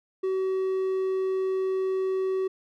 triangle tone, 378.9 Hz, F#4, 41 cents sharp, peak -22 dBFS, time 0.23-2.48 s, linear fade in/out 10 ms, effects none

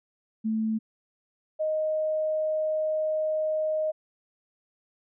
sine tone pair in turn, 220 / 622.3 Hz, A3 / D#5, 0 / 0 cents, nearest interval octave + tritone, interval 1800 cents, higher second, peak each -24 dBFS, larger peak neither, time 0.44-0.79 / 1.59-3.92 s, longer second, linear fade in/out 20 ms, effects none

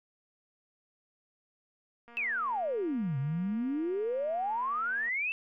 click train, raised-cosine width 0.5 ms, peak -39 dBFS, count 711, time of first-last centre 2.08-5.088 s, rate 236 Hz
sine exponential two-way sweep, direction down then up, 2699 to 130 to 2699 Hz, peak -29 dBFS, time 2.17-5.32 s, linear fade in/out 0 ms, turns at 3.18 s
effects none

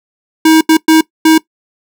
square tone bursts at uneven times, 318.3 Hz, D#4, 39 cents sharp, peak -4 dBFS, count 4, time 0.45-0.61 / 0.69-0.77 / 0.88-1.01 / 1.25-1.38 s, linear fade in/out 5 ms, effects noise-tail reverb RT60 0.1 s tail -20 dB re dry

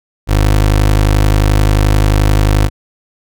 25% pulse tone, 51.4 Hz, G#1, 17 cents flat, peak -4 dBFS, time 0.27-2.7 s, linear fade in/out 50 ms, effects none

